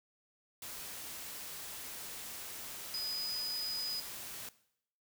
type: tone in noise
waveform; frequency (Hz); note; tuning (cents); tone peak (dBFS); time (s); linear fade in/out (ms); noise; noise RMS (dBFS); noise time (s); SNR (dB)
sine; 4978; D#8; 0; -35; 2.94-4; 2; white; -45; 0.62-4.49; +7
effects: noise-tail reverb RT60 0.7 s tail -18 dB re dry